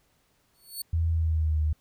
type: tone with exponential growth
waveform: 5% pulse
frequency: 4435 Hz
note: C#8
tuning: in tune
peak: -23 dBFS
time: 0.54-0.82 s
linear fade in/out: 5 ms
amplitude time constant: 59 ms
type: tone with pitch glide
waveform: sine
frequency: 82.41 to 76.89 Hz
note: E2 to D#2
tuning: 0 to -20 cents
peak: -22 dBFS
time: 0.93-1.73 s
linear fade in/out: 5 ms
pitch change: -120 cents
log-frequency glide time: 1.1-1.59 s
effects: pink hiss -68 dBFS RMS until 1.8 s